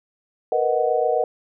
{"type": "chord", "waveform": "sine", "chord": "B major seventh", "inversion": "third", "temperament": "equal", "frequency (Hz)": [466.2, 493.9, 622.3, 740], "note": ["A#4", "B4", "D#5", "F#5"], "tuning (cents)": [0, 0, 0, 0], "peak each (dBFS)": -23, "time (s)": [0.52, 1.24], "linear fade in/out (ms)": 2, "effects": []}